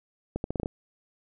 accelerating click train, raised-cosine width 2 ms, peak -16 dBFS, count 7, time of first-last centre 0.36-0.659 s, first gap 81 ms, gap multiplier 0.8, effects none

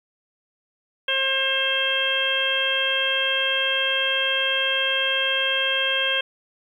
harmonic tone, 534 Hz, C5, 35 cents sharp, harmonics 1 / 2 / 3 / 4 / 5 / 6, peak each -29 / -34 / -26 / -33 / -26 / -23 dBFS, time 1.08-6.21 s, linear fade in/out 5 ms, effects 9-bit

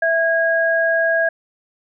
sine tone pair together, 659.3 / 1640.4 Hz, E5 / G#6, 0 / -22 cents, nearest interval octave + major third, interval 1578 cents, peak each -17 dBFS, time 0.02-1.29 s, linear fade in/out 5 ms, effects none

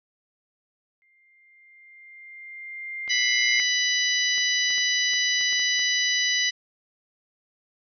sine tone with exponential growth, 2100 Hz, C7, 6 cents sharp, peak -21 dBFS, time 1.02-3.6 s, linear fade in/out 0 ms, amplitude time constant 560 ms
clicks, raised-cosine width 0.3 ms, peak -26 dBFS, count 9, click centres 3.078 / 4.38 / 4.705 / 4.781 / 5.135 / 5.411 / 5.528 / 5.596 / 5.794 s
harmonic tone, 990 Hz, B5, 4 cents sharp, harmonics 2 / 3 / 4 / 5 / 6, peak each -25 / -27 / -28 / -29 / -30 dBFS, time 3.09-6.51 s, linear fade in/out 20 ms
effects none

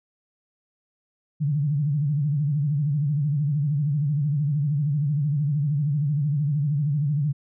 sine tone with vibrato, 145.9 Hz, D3, 11 cents flat, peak -20 dBFS, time 1.4-7.33 s, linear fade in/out 20 ms, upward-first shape sine, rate 13 Hz, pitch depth 120 cents each way, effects none

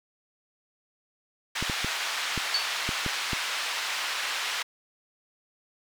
white band-pass noise, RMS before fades -31 dBFS, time 1.55-4.63 s, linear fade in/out 10 ms, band 970 to 3600 Hz, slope 12 dB/octave
clicks, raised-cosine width 3 ms, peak -18 dBFS, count 7, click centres 1.626 / 1.698 / 1.846 / 2.377 / 2.891 / 3.063 / 3.332 s
sine tone with exponential decay, 4487 Hz, C#8, 20 cents sharp, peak -20 dBFS, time 2.54-2.73 s, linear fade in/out 5 ms, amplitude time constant 40 ms
effects none

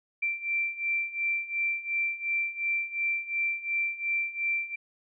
sine beating tone pair, 2349 / 2351.8 Hz, D7 / D7, 0 / +2 cents, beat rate 2.8 Hz, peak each -32 / -29 dBFS, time 0.22-4.76 s, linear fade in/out 10 ms, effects none

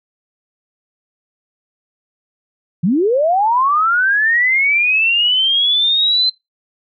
sine linear sweep, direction up, 151.5 to 4100 Hz, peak -11 dBFS, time 2.83-6.3 s, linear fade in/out 10 ms, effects noise-tail reverb RT60 0.2 s tail -24 dB re dry

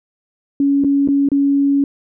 sine tone with dropouts, 280 Hz, C#4, 18 cents sharp, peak -11 dBFS, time 0.6-1.84 s, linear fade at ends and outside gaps 2 ms, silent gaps 0.839-0.845 / 1.076-1.086 / 1.288-1.317 s, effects none

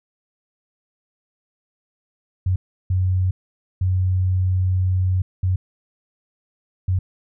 sine tone bursts at uneven times, 92.5 Hz, F#2, in tune, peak -16 dBFS, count 5, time 2.46-2.56 / 2.9-3.31 / 3.81-5.22 / 5.43-5.56 / 6.88-6.99 s, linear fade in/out 5 ms, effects none

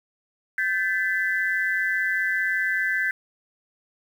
sine tone cluster, 1556 / 1741 / 2003 Hz, G6 / A6 / B6, -13 / -19 / +24 cents, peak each -25 / -26 / -27 dBFS, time 0.58-3.11 s, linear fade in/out 2 ms, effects 8-bit

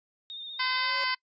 sine tone with vibrato, 3665 Hz, A#7, 30 cents flat, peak -37 dBFS, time 0.3-0.9 s, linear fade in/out 0 ms, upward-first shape sine, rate 15 Hz, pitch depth 37 cents each way
35% pulse tone with exponential growth, 552 Hz, C#5, 7 cents flat, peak -35 dBFS, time 0.48-1.04 s, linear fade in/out 1 ms, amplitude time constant 120 ms
harmonic tone, 512 Hz, C5, 38 cents flat, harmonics 2 / 3 / 4 / 5 / 6 / 7 / 8 / 9 / 10, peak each -32 / -34 / -31 / -40 / -37 / -44 / -43 / -34 / -39 dBFS, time 0.59-1.15 s, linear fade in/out 10 ms
effects noise-tail reverb RT60 0.1 s tail -24 dB re dry + resampled to 16000 Hz

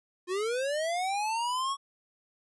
square linear sweep, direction up, 349.2 to 1122 Hz, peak -29 dBFS, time 0.27-1.77 s, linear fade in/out 50 ms, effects resampled to 24000 Hz

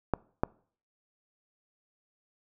clicks, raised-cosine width 1 ms, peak -11 dBFS, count 2, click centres 0.137 / 0.435 s, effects noise-tail reverb RT60 0.5 s tail -24 dB re dry

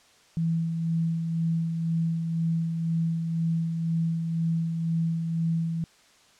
sine tone with tremolo, 164.81 Hz, E3, in tune, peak -22 dBFS, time 0.37-5.84 s, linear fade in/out 0 ms, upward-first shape sine, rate 2 Hz, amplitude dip 40%, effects white hiss -58 dBFS RMS until 6.39 s + low-pass 7000 Hz 12 dB/octave

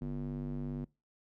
square tone with band-pass filter, 48.83 Hz, G1, 6 cents flat, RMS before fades -38 dBFS, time 0.01-0.85 s, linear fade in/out 10 ms, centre 210 Hz, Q 2.3, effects noise-tail reverb RT60 0.3 s tail -25 dB re dry

